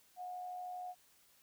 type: tone with amplitude modulation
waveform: sine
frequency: 725 Hz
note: F#5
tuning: 35 cents flat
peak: -40 dBFS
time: 0.16-0.95 s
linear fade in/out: 50 ms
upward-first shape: sine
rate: 92.6 Hz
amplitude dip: 35%
effects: white hiss -68 dBFS RMS until 1.42 s